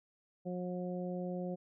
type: harmonic tone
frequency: 180 Hz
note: F#3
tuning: 47 cents flat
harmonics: 1 / 2 / 3 / 4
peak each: -38 / -43 / -42 / -49 dBFS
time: 0.45-1.56 s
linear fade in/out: 20 ms
effects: none